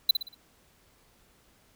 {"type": "tone with echo", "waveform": "square", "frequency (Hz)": 4000, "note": "B7", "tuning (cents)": 21, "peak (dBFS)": -16, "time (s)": [0.09, 0.11], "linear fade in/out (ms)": 5, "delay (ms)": 59, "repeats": 4, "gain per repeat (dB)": -8, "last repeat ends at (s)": 0.346, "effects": ["pink hiss -63 dBFS RMS until 1.75 s"]}